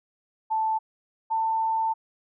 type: tone pair in turn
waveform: sine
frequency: 880 / 892.3 Hz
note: A5 / A5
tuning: 0 / +24 cents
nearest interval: unison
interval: 24 cents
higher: second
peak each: -22 dBFS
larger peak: neither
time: 0.5-0.79 / 1.3-1.94 s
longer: second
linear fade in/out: 20 ms
effects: none